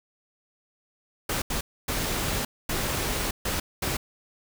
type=noise bursts at uneven times; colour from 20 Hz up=pink; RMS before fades=-28 dBFS; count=6; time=1.29-1.42 / 1.5-1.61 / 1.88-2.45 / 2.69-3.31 / 3.45-3.6 / 3.82-3.97 s; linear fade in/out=5 ms; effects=none